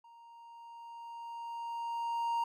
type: tone with level ramp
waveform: triangle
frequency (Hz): 932.3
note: A#5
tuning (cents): 0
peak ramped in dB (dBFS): -53 to -27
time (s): 0.04-2.44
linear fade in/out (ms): 5
effects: none